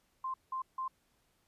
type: tone bursts at uneven times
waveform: sine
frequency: 1046.5 Hz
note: C6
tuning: in tune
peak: -34 dBFS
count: 3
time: 0.24-0.34 / 0.52-0.62 / 0.78-0.88 s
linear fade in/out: 5 ms
effects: pink hiss -74 dBFS RMS until 1.47 s + resampled to 32000 Hz